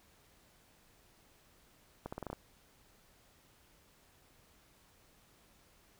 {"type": "accelerating click train", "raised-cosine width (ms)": 1, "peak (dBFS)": -26, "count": 7, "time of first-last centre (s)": [2.06, 2.33], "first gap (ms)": 65, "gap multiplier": 0.85, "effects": ["pink hiss -66 dBFS RMS until 5.99 s"]}